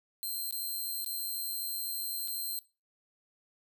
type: tone with dropouts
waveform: 5% pulse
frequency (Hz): 4151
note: C8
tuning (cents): -15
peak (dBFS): -27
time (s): 0.23-2.59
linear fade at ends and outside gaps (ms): 0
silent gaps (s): 0.509-0.525 / 1.046-1.062 / 2.276-2.282
effects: noise-tail reverb RT60 0.3 s tail -20 dB re dry